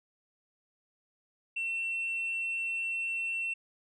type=tone; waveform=sine; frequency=2702 Hz; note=E7; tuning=42 cents sharp; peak=-29 dBFS; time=1.56-3.54 s; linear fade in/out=10 ms; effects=tanh soft clip ceiling -28 dBFS